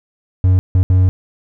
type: tone bursts at uneven times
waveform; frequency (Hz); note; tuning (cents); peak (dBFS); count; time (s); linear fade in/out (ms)
triangle; 92.5; F#2; 0; -6; 3; 0.44-0.59 / 0.75-0.83 / 0.9-1.09; 0
effects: none